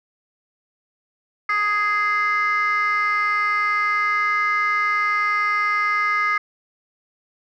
sine chord, Ab major, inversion second, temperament just, 1245.9 / 1661.2 / 2077 Hz, Eb6 / Ab6 / C7, +2 / 0 / -13 cents, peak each -19 / -25 / -20 dBFS, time 1.49-6.38 s, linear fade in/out 5 ms, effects tanh soft clip ceiling -13 dBFS

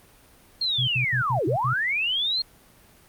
sine linear two-way sweep, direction down then up, 4286 to 293.7 to 4286 Hz, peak -22 dBFS, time 0.61-2.42 s, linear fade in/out 5 ms, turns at 1.46 s
sine tone bursts, 126.4 Hz, B2, 41 cents sharp, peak -24 dBFS, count 6, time 0.78-1.738 s, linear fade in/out 10 ms, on 98 ms, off 74 ms
effects pink hiss -54 dBFS RMS until 3.08 s + Opus 32 kbps

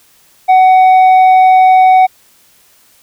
sine tone with tanh clipping, 748 Hz, F#5, 19 cents sharp, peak -4 dBFS, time 0.48-2.07 s, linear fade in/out 20 ms, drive 5 dB, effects white hiss -48 dBFS RMS until 3.02 s

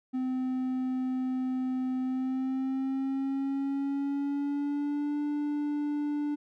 triangle tone with pitch glide, 257.2 to 293.7 Hz, C4 to D4, -30 to 0 cents, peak -26 dBFS, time 0.13-6.36 s, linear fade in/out 20 ms, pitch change +230 cents, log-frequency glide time 2.01-5.2 s, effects none

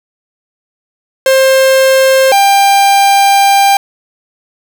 45% pulse tone pair in turn, 530 / 794.1 Hz, C5 / G5, +22 / +22 cents, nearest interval perfect fifth, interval 700 cents, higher second, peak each -5 dBFS, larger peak neither, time 1.26-2.32 / 2.32-3.77 s, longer second, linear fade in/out 2 ms, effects none

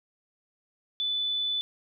sine tone, 3490 Hz, A7, 15 cents flat, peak -26 dBFS, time 1-1.61 s, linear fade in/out 0 ms, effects none

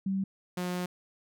sine / sawtooth tone pair in turn, 192.9 / 179.44 Hz, G3 / F3, -28 / +47 cents, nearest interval minor second, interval 125 cents, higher first, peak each -27 dBFS, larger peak neither, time 0.06-0.24 / 0.57-0.86 s, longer second, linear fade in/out 5 ms, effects none

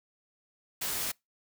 white noise, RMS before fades -33 dBFS, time 0.81-1.12 s, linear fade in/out 10 ms, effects noise-tail reverb RT60 0.2 s tail -26 dB re dry

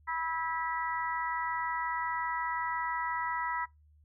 harmonic tone, 325.6 Hz, E4, 21 cents flat, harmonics 3 / 4 / 5 / 6, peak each -34 / -37 / -44 / -37 dBFS, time 0.07-3.66 s, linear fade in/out 20 ms, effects noise-tail reverb RT60 0.2 s tail -23 dB re dry + added 75 Hz sine -59 dBFS peak until 4.04 s

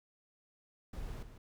brown noise with echo, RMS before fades -42 dBFS, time 0.93-1.23 s, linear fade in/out 5 ms, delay 150 ms, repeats 1, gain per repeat -9 dB, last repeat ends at 1.38 s, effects none

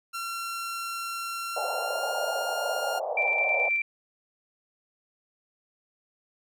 sawtooth tone with pitch glide, 1365 to 1406.6 Hz, F6 to F6, -40 to +12 cents, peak -28 dBFS, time 0.13-3 s, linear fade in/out 20 ms, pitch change +52 cents, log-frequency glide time 1.49-2.12 s
white band-pass noise, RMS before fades -31 dBFS, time 1.56-3.69 s, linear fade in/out 5 ms, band 530 to 790 Hz, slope 48 dB/octave
sine tone with tremolo, 2349 Hz, D7, in tune, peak -22 dBFS, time 3.17-3.82 s, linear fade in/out 5 ms, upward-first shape square, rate 9.3 Hz, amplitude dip 25%
effects none

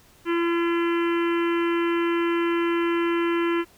harmonic tone, 340 Hz, F4, 46 cents flat, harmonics 1 / 3 / 4 / 5 / 6 / 7 / 8 / 9, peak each -21 / -31 / -33 / -35 / -37 / -38 / -39 / -40 dBFS, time 0.25-3.65 s, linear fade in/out 50 ms, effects pink hiss -55 dBFS RMS until 3.77 s

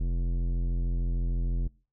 sine tone with tanh clipping, 43.21 Hz, F1, 18 cents flat, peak -27 dBFS, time 0-1.68 s, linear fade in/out 10 ms, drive 14 dB, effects noise-tail reverb RT60 0.4 s tail -25 dB re dry

